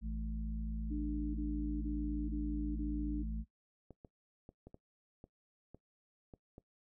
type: harmonic tone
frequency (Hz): 54.6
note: A1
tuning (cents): -13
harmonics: 1 / 3 / 4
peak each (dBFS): -37 / -48 / -44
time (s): 0.01-3.45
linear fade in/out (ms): 50
type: tone bursts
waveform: sine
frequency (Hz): 298.6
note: D4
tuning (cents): +29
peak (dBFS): -37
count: 5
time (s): 0.9-3.234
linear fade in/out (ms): 20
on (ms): 450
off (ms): 21
type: clicks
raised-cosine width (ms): 2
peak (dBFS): -38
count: 9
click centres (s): 3.907 / 4.048 / 4.491 / 4.67 / 4.744 / 5.241 / 5.746 / 6.338 / 6.581
effects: noise-tail reverb RT60 0.1 s tail -19 dB re dry